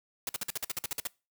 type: noise bursts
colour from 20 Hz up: white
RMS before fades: -33 dBFS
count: 12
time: 0.27-1.072 s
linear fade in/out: 2 ms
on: 21 ms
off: 50 ms
effects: noise-tail reverb RT60 0.3 s tail -24 dB re dry